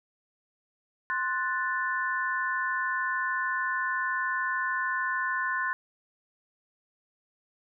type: chord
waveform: sine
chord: F# diminished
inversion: second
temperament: equal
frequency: 1046.5 / 1480 / 1760 Hz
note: C6 / F#6 / A6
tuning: 0 / 0 / 0 cents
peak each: -31 dBFS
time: 1.1-5.73 s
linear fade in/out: 0 ms
effects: none